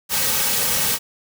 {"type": "noise with comb filter", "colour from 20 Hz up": "white", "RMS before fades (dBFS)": -20, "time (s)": [0.09, 0.99], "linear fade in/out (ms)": 50, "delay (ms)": 2.9, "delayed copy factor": -0.85, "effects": []}